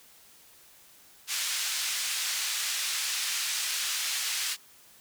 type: band-pass noise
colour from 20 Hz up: white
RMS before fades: -31 dBFS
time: 1.27-4.57 s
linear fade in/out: 50 ms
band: 1800 to 7200 Hz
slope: 12 dB/octave
effects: white hiss -56 dBFS RMS until 5 s